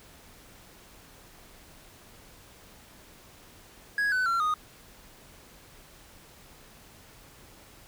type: tone with pitch steps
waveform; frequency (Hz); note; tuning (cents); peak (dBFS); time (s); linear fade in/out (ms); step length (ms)
triangle; 1661.2 / 1505.8 / 1365 / 1237.3; G#6 / F#6 / F6 / D#6; 0 / +30 / -40 / -10; -22; 3.98-4.54; 2; 140
effects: pink hiss -53 dBFS RMS until 7.87 s